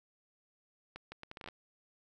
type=accelerating click train; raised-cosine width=0.3 ms; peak=-29 dBFS; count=10; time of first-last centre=0.96-1.486 s; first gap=160 ms; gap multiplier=0.71; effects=none